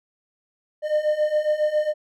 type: beating tone pair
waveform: triangle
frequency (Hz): 602 / 609.3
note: D5 / D#5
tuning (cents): +43 / -36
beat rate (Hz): 7.3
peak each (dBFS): -22 / -19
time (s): 0.82-1.94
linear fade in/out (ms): 50
effects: none